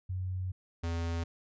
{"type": "tone pair in turn", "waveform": ["sine", "square"], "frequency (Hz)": [92.5, 83.97], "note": ["F#2", "E2"], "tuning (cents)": [0, 33], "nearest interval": "major second", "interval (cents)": 167, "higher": "first", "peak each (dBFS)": [-32, -32], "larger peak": "neither", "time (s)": [[0.09, 0.52], [0.83, 1.24]], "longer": "first", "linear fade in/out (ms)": 10, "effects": ["resampled to 16000 Hz"]}